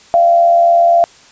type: tone with frequency modulation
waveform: sine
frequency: 686 Hz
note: F5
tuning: 31 cents flat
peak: -6 dBFS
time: 0.14-1.04 s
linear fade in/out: 0 ms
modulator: 83.3 Hz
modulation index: 0.35
effects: white hiss -43 dBFS RMS until 1.31 s + resampled to 16000 Hz